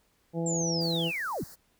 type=harmonic tone; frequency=166.8 Hz; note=E3; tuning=21 cents sharp; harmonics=1 / 2 / 3 / 4 / 5; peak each=-30 / -34 / -34 / -41 / -43 dBFS; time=0.33-1.12 s; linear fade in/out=50 ms
type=linear sweep; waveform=sine; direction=down; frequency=7500 to 77.9 Hz; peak=-30 dBFS; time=0.46-1.44 s; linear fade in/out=5 ms
type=band-stop noise; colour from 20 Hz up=white; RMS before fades=-49 dBFS; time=0.8-1.56 s; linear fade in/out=20 ms; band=1900 to 4100 Hz; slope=96 dB/octave
effects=pink hiss -69 dBFS RMS until 1.79 s